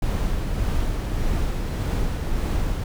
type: noise with tremolo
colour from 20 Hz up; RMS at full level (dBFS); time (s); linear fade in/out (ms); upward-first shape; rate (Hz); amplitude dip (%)
brown; -22; 0.02-2.84; 5; sine; 1.7; 30
effects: none